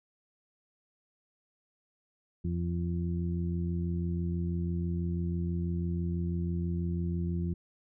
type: harmonic tone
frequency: 86.1 Hz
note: F2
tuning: 24 cents flat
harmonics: 1 / 2 / 3 / 4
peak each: -32 / -32 / -47 / -41 dBFS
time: 2.44-7.54 s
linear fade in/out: 10 ms
effects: none